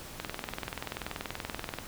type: click train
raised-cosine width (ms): 0.3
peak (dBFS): -18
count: 34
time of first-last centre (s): 0.2-1.787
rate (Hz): 20.8
effects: pink hiss -45 dBFS RMS until 1.87 s